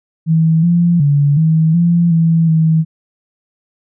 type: tone with pitch steps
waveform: sine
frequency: 161.5 / 172.3 / 143.6 / 159.8 / 171.3 / 164.3 / 160.1 Hz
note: E3 / F3 / D3 / D#3 / F3 / E3 / D#3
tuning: -35 / -23 / -39 / +47 / -33 / -5 / +50 cents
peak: -8 dBFS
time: 0.26-2.85 s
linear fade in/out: 50 ms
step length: 370 ms
effects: none